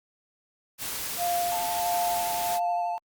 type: noise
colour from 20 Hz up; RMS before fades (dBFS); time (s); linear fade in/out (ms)
white; -33; 0.78-2.6; 50
type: tone with tremolo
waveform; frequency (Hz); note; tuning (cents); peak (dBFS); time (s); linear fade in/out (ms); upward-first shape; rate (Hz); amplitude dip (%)
sine; 700; F5; +4; -24; 1.17-2.99; 50; sine; 1.5; 45
type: tone with vibrato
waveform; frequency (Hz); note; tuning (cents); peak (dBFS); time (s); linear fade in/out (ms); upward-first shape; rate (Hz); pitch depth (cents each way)
triangle; 880; A5; 0; -30; 1.52-2.98; 0; sine; 12; 25
effects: Opus 48 kbps

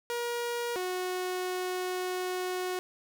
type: tone pair in turn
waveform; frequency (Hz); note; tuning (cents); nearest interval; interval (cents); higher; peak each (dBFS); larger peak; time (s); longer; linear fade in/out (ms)
sawtooth; 476.2 / 366.1; A#4 / F#4; +37 / -18; perfect fourth; 455; first; -27; neither; 0.1-0.76 / 0.76-2.79; second; 0
effects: none

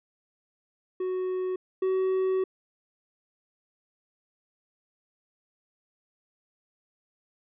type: tone pair in turn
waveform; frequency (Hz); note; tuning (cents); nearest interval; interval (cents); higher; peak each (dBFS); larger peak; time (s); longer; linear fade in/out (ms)
triangle; 370 / 376.9; F#4 / F#4; 0 / +32; unison; 32; second; -25 / -21; second; 1-1.56 / 1.82-2.44; second; 5
effects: resampled to 8000 Hz

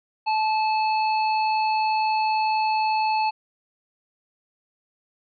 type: harmonic tone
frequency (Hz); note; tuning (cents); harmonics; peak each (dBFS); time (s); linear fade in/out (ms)
869; A5; -22; 1 / 3 / 5; -20 / -30 / -34; 0.26-3.31; 20
effects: none

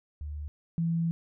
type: tone pair in turn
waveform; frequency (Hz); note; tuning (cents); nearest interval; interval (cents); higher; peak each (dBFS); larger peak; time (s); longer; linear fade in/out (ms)
sine; 74.2 / 166.57; D2 / E3; +18 / +18; octave + major second; 1400; second; -34 / -25; second; 0.21-0.48 / 0.78-1.11; second; 0
effects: none

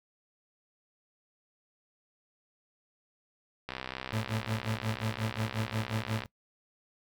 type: click train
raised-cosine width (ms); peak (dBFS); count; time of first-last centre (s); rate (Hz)
0.3; -20; 166; 3.69-6.236; 64.8
type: tone with tremolo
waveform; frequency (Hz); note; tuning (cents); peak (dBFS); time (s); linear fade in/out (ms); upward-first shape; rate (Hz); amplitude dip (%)
30% pulse; 110; A2; 0; -26; 4.13-6.26; 0; sine; 5.6; 100
effects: noise-tail reverb RT60 0.1 s tail -21 dB re dry

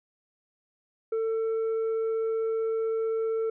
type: tone with tanh clipping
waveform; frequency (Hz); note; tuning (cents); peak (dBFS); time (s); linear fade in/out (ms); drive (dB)
triangle; 447.4; A4; +29; -26; 1.12-3.5; 5; 8
effects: none

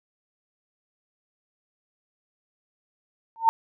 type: tone with exponential growth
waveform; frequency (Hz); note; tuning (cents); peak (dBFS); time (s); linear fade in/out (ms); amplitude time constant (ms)
sine; 906; A#5; -50; -10; 3.36-3.49; 0; 28
effects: none

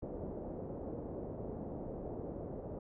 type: low-pass noise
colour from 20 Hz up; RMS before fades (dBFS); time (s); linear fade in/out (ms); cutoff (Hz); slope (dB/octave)
white; -43; 0.02-2.79; 5; 560; 24
effects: none

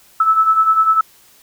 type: beating tone pair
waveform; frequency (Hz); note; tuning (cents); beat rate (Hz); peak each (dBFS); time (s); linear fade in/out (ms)
sine; 1300 / 1310; E6 / E6; -24 / -11; 10; -17 / -11; 0.2-1.01; 5
effects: white hiss -49 dBFS RMS until 1.42 s

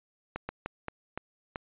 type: slowing click train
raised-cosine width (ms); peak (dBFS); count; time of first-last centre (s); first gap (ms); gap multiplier
0.5; -19; 6; 0.36-1.558; 130; 1.31
effects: resampled to 8000 Hz

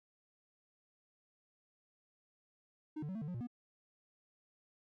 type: tone with pitch steps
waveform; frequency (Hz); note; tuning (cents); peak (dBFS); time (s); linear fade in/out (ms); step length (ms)
triangle; 307.3 / 148.2 / 188.4 / 223.5 / 148.4 / 179.4 / 118.5 / 242.4; D#4 / D3 / F#3 / A3 / D3 / F3 / A#2 / B3; -21 / +16 / +32 / +27 / +18 / +47 / +29 / -32; -37; 2.96-3.472; 10; 64
effects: none

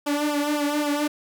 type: tone with flanger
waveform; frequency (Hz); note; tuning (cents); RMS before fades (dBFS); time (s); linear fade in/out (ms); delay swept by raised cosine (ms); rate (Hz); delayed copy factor
sawtooth; 293.7; D4; 0; -24; 0.06-1.08; 10; 0.47 to 2.97; 3.8; -1
effects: none

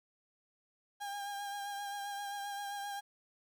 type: tone with vibrato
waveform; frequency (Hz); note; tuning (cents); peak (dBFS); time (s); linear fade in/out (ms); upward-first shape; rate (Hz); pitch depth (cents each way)
35% pulse; 807; G#5; -50; -37; 1-3.01; 20; triangle; 7.6; 31
effects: 12-bit

